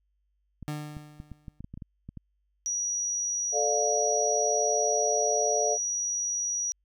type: clicks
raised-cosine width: 5 ms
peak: -28 dBFS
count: 12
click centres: 0.627 / 0.968 / 1.201 / 1.317 / 1.482 / 1.606 / 1.644 / 1.74 / 1.775 / 1.822 / 2.09 / 2.173 s
type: tone with exponential decay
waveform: 30% pulse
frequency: 150 Hz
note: D3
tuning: 37 cents sharp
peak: -27 dBFS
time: 0.68-1.6 s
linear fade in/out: 0 ms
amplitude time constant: 200 ms
type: tone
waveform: sine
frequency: 5800 Hz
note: F#8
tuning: 35 cents flat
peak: -27 dBFS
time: 2.66-6.72 s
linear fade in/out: 0 ms
type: chord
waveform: sine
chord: D minor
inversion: second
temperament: equal with one note detuned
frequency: 440 / 587.3 / 708.2 Hz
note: A4 / D5 / F5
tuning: 0 / 0 / +24 cents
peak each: -29 dBFS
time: 3.52-5.78 s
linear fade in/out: 50 ms
effects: added 50 Hz sine -70 dBFS peak until 6.84 s